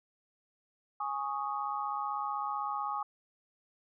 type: chord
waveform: sine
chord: Ab suspended fourth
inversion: none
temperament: equal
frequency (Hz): 830.6 / 1108.7 / 1244.5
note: Ab5 / Db6 / Eb6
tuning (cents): 0 / 0 / 0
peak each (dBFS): -36 / -37 / -37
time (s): 1-3.03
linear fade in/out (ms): 5
effects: none